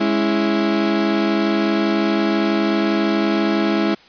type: chord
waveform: 35% pulse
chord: C# minor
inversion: second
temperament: equal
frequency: 207.7 / 277.2 / 329.6 Hz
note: G#3 / C#4 / E4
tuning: 0 / 0 / 0 cents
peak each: -18 / -23 / -17 dBFS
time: 0-3.95 s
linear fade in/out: 10 ms
effects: white hiss -47 dBFS RMS until 4.08 s + resampled to 11025 Hz